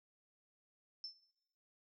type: tone with exponential decay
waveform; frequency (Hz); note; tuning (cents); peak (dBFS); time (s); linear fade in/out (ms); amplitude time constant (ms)
sine; 5310; E8; +12; -40; 1.04-1.26; 1; 46
effects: noise-tail reverb RT60 0.9 s tail -20 dB re dry